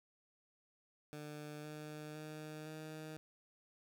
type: tone with pitch steps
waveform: 15% pulse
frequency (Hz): 150 / 151.92 / 153.86 / 155.83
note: D3 / D#3 / D#3 / D#3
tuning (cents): +37 / -41 / -19 / +3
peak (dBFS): -40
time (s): 1.13-3.17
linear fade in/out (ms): 0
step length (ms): 510
effects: none